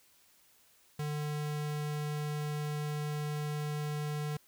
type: tone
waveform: square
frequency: 149.3 Hz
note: D3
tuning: 29 cents sharp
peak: -34 dBFS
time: 0.99-4.37 s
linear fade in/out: 5 ms
effects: white hiss -65 dBFS RMS until 4.47 s